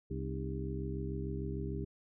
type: harmonic tone with a mistuned harmonic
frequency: 66.7 Hz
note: C2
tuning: 34 cents sharp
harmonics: 1 / 2 / 3 / 4 / 5 / 6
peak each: -40 / -40 / -44 / -47 / -45 / -43 dBFS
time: 0.1-1.85 s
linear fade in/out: 10 ms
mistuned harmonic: 5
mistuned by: -110 cents
effects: none